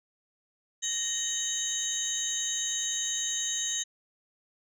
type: tone cluster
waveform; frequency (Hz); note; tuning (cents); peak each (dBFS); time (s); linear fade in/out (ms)
sine; 1853 / 3027 / 3789 / 6390 / 7160; A#6 / F#7 / A#7 / G8 / A8; -11 / +39 / +27 / +32 / +29; -40 / -38 / -35 / -31 / -33; 0.82-3.84; 20
effects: tanh soft clip ceiling -21 dBFS